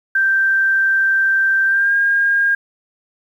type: tone with pitch glide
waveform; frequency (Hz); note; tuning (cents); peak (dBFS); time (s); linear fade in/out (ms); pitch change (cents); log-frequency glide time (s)
sine; 1568 to 1616.7; G6 to G#6; 0 to -47; -12; 0.15-2.55; 5; +53; 1.66-1.94
effects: 8-bit